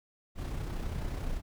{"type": "noise with amplitude modulation", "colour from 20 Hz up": "brown", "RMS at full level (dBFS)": -33, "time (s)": [0.35, 1.42], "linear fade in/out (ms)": 50, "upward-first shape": "sine", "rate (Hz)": 31.7, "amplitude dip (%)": 40, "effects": []}